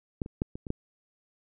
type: clicks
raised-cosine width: 3 ms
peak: -17 / -26 / -14 / -25 / -25 / -16 dBFS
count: 6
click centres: 0.218 / 0.261 / 0.419 / 0.555 / 0.668 / 0.704 s
effects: none